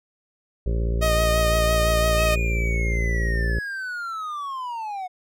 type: harmonic tone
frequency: 57.1 Hz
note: A#1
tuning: 35 cents flat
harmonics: 1 / 2 / 3 / 4 / 5 / 6 / 7 / 8 / 9 / 10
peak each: -21 / -30 / -33 / -40 / -43 / -40 / -34 / -44 / -40 / -43 dBFS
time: 0.66-3.59 s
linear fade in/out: 5 ms
type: tone with vibrato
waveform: sawtooth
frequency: 622.3 Hz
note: D#5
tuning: in tune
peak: -16 dBFS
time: 1.01-2.36 s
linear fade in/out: 20 ms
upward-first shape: triangle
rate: 5.9 Hz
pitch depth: 29 cents each way
type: linear sweep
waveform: triangle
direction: down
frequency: 2589 to 721 Hz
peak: -26 dBFS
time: 2.17-5.08 s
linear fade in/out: 20 ms
effects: none